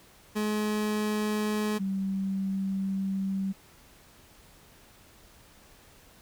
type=tone pair in turn; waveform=30% pulse / sine; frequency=212 / 193.33 Hz; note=G#3 / G3; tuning=+36 / -24 cents; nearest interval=major second; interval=160 cents; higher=first; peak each=-24 / -27 dBFS; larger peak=first; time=0.35-1.79 / 1.79-3.53 s; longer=second; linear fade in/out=20 ms; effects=pink hiss -56 dBFS RMS until 6.21 s